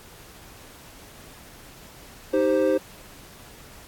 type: chord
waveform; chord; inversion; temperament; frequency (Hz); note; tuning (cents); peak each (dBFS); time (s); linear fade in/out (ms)
triangle; C minor; first; equal; 311.1 / 392 / 523.3; Eb4 / G4 / C5; 0 / 0 / 0; -22 / -22 / -19; 2.33-2.78; 10
effects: pink hiss -47 dBFS RMS until 3.87 s + AAC 64 kbps